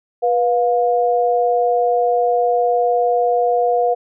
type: tone pair together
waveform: sine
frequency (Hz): 488.3 / 707.6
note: B4 / F5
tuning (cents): -20 / +23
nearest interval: tritone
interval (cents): 643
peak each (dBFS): -16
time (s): 0.22-3.95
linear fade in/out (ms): 20
effects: none